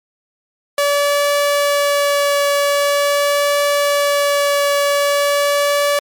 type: tone with vibrato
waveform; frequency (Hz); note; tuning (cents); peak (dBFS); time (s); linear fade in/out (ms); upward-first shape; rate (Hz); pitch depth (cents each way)
sawtooth; 573; D5; -43; -9; 0.78-5.99; 2; triangle; 0.44; 9
effects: MP3 96 kbps